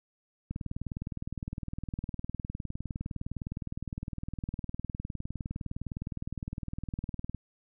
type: click train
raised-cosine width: 5 ms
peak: -23 dBFS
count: 135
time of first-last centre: 0.51-7.347 s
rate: 19.6 Hz
effects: none